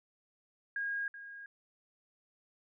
sine tone with echo, 1631 Hz, G#6, 32 cents flat, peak -33 dBFS, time 0.76-1.08 s, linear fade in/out 2 ms, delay 380 ms, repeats 1, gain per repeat -12 dB, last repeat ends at 1.46 s, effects none

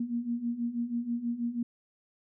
sine beating tone pair, 233.1 / 239.3 Hz, A#3 / A#3, 0 / +46 cents, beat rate 6.2 Hz, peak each -35 / -31 dBFS, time 0-1.63 s, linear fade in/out 5 ms, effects none

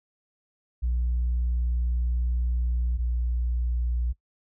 sine tone pair in turn, 60.2 / 59.82 Hz, B1 / A#1, -44 / +45 cents, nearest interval unison, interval 11 cents, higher first, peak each -21 / -22 dBFS, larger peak first, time 0.82-2.98 / 2.98-4.13 s, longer first, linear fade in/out 20 ms, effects noise-tail reverb RT60 0.1 s tail -20 dB re dry + tanh soft clip ceiling -20 dBFS

